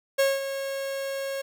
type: tone with ADSR envelope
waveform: 45% pulse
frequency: 546 Hz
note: C#5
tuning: 26 cents flat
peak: -18 dBFS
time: 0.18-1.42 s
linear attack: 16 ms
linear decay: 200 ms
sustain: -11 dB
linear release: 12 ms
effects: 10-bit